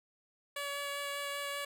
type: tone with vibrato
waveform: 10% pulse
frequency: 568 Hz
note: C#5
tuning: 42 cents sharp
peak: -28 dBFS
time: 0.56-1.65 s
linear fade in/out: 5 ms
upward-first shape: sine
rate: 5.1 Hz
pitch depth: 9 cents each way
effects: none